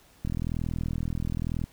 click train, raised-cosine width 5 ms, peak -18 dBFS, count 58, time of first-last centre 0.25-1.64 s, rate 41 Hz, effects pink hiss -58 dBFS RMS until 1.72 s

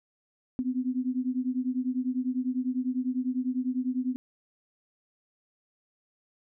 sine beating tone pair, 250 / 260 Hz, B3 / C4, +21 / -11 cents, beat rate 10 Hz, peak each -29 / -30 dBFS, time 0.59-4.16 s, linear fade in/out 0 ms, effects none

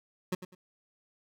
25% pulse tone with echo, 182.8 Hz, F#3, 21 cents flat, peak -25 dBFS, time 0.32-0.35 s, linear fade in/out 5 ms, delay 100 ms, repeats 2, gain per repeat -12 dB, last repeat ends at 0.55 s, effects none

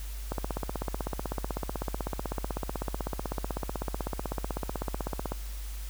click train, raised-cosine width 1 ms, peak -17 dBFS, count 81, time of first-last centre 0.32-5.32 s, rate 16 Hz, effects added 50 Hz sine -35 dBFS peak until 5.89 s + white hiss -48 dBFS RMS until 5.89 s

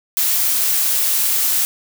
blue noise, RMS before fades -17 dBFS, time 0.17-1.65 s, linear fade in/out 0 ms, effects none

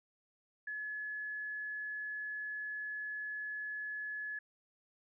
sine tone, 1705 Hz, G#6, 45 cents sharp, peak -38 dBFS, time 0.67-4.39 s, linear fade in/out 5 ms, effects none

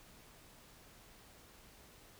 silence, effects pink hiss -60 dBFS RMS until 2.19 s

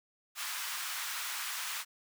pink high-pass noise, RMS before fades -38 dBFS, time 0.35-1.85 s, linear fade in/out 50 ms, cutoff 1100 Hz, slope 24 dB/octave, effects none

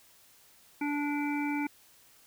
harmonic tone, 291.1 Hz, D4, 15 cents flat, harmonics 1 / 3 / 5 / 7 / 8, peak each -30 / -37 / -43 / -45 / -38 dBFS, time 0.81-1.67 s, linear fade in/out 5 ms, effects white hiss -60 dBFS RMS until 2.26 s

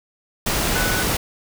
sine tone in noise, 1488 Hz, F#6, 9 cents sharp, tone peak -25 dBFS, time 0.75-1.03 s, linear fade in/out 5 ms, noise pink, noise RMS -21 dBFS, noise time 0.46-1.17 s, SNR -7 dB, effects none

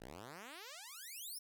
5% pulse exponential sweep, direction up, 51.3 to 5610 Hz, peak -38 dBFS, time 0-1.39 s, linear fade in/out 10 ms, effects none

